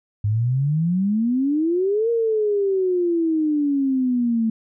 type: exponential two-way sweep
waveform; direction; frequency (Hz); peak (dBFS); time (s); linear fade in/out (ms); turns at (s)
sine; up then down; 101 to 470 to 220.9; -17; 0.24-4.5; 5; 2.1
effects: none